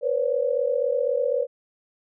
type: tone cluster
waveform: sine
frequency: 483.1 / 519 / 567 Hz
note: B4 / C5 / C#5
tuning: -38 / -14 / +39 cents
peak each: -25 dBFS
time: 0.01-1.47 s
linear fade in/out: 50 ms
effects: none